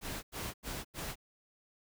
pink noise bursts, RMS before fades -40 dBFS, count 4, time 0.01-1.157 s, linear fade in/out 50 ms, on 220 ms, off 89 ms, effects none

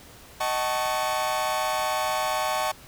40% pulse chord, D# half-diminished seventh, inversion none, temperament equal with one note detuned, 622.3 / 757.7 / 880 / 1108.7 Hz, D#5 / F#5 / A5 / C#6, 0 / +41 / 0 / 0 cents, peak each -29 dBFS, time 0.4-2.72 s, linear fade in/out 10 ms, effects pink hiss -48 dBFS RMS until 2.87 s

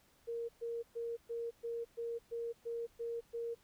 sine tone bursts, 466.2 Hz, A#4, in tune, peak -37 dBFS, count 10, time 0.27-3.55 s, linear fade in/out 20 ms, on 220 ms, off 120 ms, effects pink hiss -69 dBFS RMS until 3.63 s

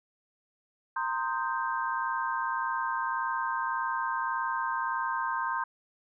sine chord, C minor seventh, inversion third, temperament equal with one note detuned, 924.8 / 1046.5 / 1244.5 / 1568 Hz, Bb5 / C6 / Eb6 / G6, -14 / 0 / 0 / 0 cents, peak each -33 / -32 / -38 / -34 dBFS, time 0.96-5.64 s, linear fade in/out 5 ms, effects none

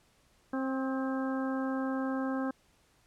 harmonic tone with a mistuned harmonic, 265 Hz, C4, 22 cents sharp, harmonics 1 / 2 / 3 / 4 / 5 / 6, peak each -31 / -38 / -42 / -43 / -44 / -44 dBFS, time 0.53-2.51 s, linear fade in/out 5 ms, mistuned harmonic 5, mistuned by -38 cents, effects pink hiss -67 dBFS RMS until 3.06 s + low-pass 11000 Hz 12 dB/octave

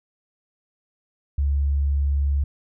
sine tone, 70.5 Hz, C#2, 30 cents sharp, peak -18 dBFS, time 1.38-2.44 s, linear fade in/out 5 ms, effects none

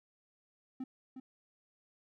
triangle tone with echo, 259.5 Hz, C4, 14 cents flat, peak -35 dBFS, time 0.8-0.84 s, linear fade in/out 5 ms, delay 360 ms, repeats 1, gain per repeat -7 dB, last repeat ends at 1.2 s, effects none

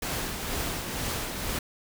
pink noise with tremolo, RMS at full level -30 dBFS, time 0.02-1.59 s, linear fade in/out 5 ms, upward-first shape triangle, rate 2.1 Hz, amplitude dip 45%, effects none

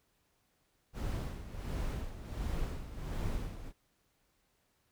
brown noise with tremolo, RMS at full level -35 dBFS, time 0.93-3.73 s, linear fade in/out 50 ms, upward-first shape sine, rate 1.4 Hz, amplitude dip 70%, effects pink hiss -75 dBFS RMS until 4.91 s

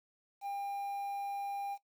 triangle tone with quantisation, 800 Hz, G5, 35 cents sharp, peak -34 dBFS, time 0.41-1.78 s, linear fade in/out 50 ms, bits 10, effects noise-tail reverb RT60 0.1 s tail -18 dB re dry

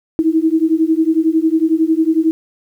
sine beating tone pair, 315.8 / 326.8 Hz, D#4 / E4, +26 / -15 cents, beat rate 11 Hz, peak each -14 dBFS, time 0.19-2.31 s, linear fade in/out 0 ms, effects 8-bit

